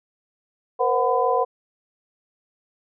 sine tone cluster, 471.9 / 518 / 738 / 1007 Hz, A#4 / C5 / F#5 / B5, +21 / -17 / -5 / +33 cents, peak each -23 dBFS, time 0.79-1.45 s, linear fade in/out 20 ms, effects none

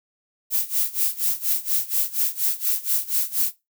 violet noise with tremolo, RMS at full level -20 dBFS, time 0.5-3.53 s, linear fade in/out 50 ms, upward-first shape sine, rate 4.2 Hz, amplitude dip 90%, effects noise-tail reverb RT60 0.2 s tail -17 dB re dry

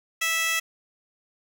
15% pulse tone with high-pass filter, 656 Hz, E5, 9 cents flat, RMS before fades -25 dBFS, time 0.21-0.6 s, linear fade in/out 10 ms, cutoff 2300 Hz, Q 1.1, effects none

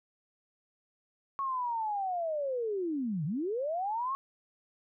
sine linear two-way sweep, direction down then up, 1108.7 to 138.59 to 1108.7 Hz, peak -30 dBFS, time 1.39-4.15 s, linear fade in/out 0 ms, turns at 3.25 s, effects none

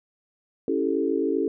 sine chord, A dominant seventh, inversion first, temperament equal, 277.2 / 329.6 / 392 / 440 Hz, C#4 / E4 / G4 / A4, 0 / 0 / 0 / 0 cents, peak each -27 dBFS, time 0.68-1.48 s, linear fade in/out 2 ms, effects none

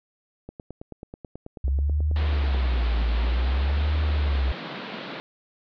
click train, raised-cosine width 2 ms, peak -24 dBFS, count 22, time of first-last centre 0.49-2.763 s, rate 9.24 Hz
sine tone with vibrato, 65.41 Hz, C2, in tune, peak -20 dBFS, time 1.64-4.52 s, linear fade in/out 5 ms, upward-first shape sine, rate 0.53 Hz, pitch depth 250 cents each way
pink band-pass noise, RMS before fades -36 dBFS, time 2.16-5.2 s, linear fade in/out 0 ms, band 150 to 4200 Hz, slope 48 dB/octave
effects none

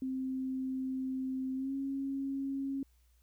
sine tone with pitch glide, 261.6 to 272.9 Hz, C4 to C#4, 0 to -27 cents, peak -33 dBFS, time 0.02-2.83 s, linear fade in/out 2 ms, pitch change +73 cents, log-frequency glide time 1.55-1.74 s, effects added 60 Hz sine -64 dBFS peak until 3.22 s + white hiss -75 dBFS RMS until 3.22 s

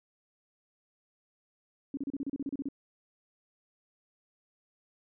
sine tone bursts, 277.2 Hz, C#4, in tune, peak -31 dBFS, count 12, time 1.94-2.687 s, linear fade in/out 2 ms, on 32 ms, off 33 ms, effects none

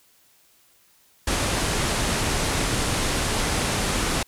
pink low-pass noise, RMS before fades -24 dBFS, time 1.27-4.23 s, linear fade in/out 5 ms, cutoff 11000 Hz, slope 48 dB/octave, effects white hiss -59 dBFS RMS until 4.27 s

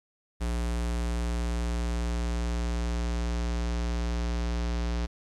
square tone with low-pass filter sweep, 58.8 Hz, A#1, 16 cents sharp, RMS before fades -29 dBFS, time 0.4-5.07 s, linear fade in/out 20 ms, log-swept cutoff 9200 to 5600 Hz, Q 1.4, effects 11-bit

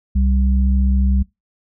sine tone pair together, 65.03 / 196 Hz, C2 / G3, -10 / 0 cents, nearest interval octave + perfect fifth, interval 1910 cents, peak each -13 / -21 dBFS, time 0.15-1.23 s, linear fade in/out 10 ms, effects noise-tail reverb RT60 0.2 s tail -23 dB re dry

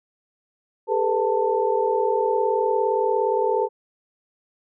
sine tone cluster, 402.7 / 442.3 / 499.8 / 888 Hz, G4 / A4 / B4 / A5, +47 / +9 / +21 / +16 cents, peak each -24 dBFS, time 0.87-3.69 s, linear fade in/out 50 ms, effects none

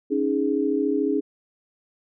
sine chord, C# suspended second, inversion none, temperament equal, 277.2 / 311.1 / 415.3 Hz, C#4 / D#4 / G#4, 0 / 0 / 0 cents, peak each -24 / -25 / -24 dBFS, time 0.1-1.21 s, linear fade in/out 20 ms, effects none

